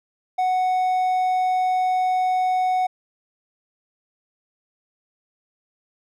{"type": "tone", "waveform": "triangle", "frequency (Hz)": 740, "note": "F#5", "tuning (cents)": 0, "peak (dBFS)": -16, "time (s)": [0.38, 2.87], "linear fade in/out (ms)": 10, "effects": []}